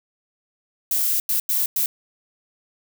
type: noise bursts at uneven times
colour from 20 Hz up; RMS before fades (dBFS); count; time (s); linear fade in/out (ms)
violet; -21; 4; 0.91-1.2 / 1.29-1.4 / 1.49-1.66 / 1.76-1.86; 2
effects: none